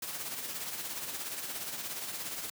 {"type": "noise with tremolo", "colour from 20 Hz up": "white", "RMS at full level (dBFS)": -37, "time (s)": [0.02, 2.5], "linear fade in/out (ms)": 5, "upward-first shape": "sine", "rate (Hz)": 17, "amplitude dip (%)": 45, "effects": ["high-pass 100 Hz 12 dB/octave"]}